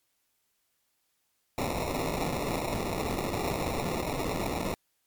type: noise with sample-and-hold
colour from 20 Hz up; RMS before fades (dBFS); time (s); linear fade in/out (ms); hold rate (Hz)
white; -31; 1.58-4.74; 0; 1575
effects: white hiss -75 dBFS RMS until 5.06 s + MP3 96 kbps